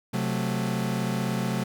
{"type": "chord", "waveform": "40% pulse", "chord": "F# diminished", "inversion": "second", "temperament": "equal with one note detuned", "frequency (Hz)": [130.81, 183.93, 220], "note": ["C3", "F#3", "A3"], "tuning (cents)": [0, -10, 0], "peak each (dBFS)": -29, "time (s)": [0.13, 1.64], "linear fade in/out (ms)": 10, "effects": []}